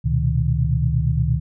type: tone cluster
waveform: sine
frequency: 70.9 / 118.3 / 126.9 / 155.9 Hz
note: C#2 / A#2 / B2 / D#3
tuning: +40 / +26 / +47 / +4 cents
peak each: -22 dBFS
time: 0.04-1.4 s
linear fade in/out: 20 ms
effects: none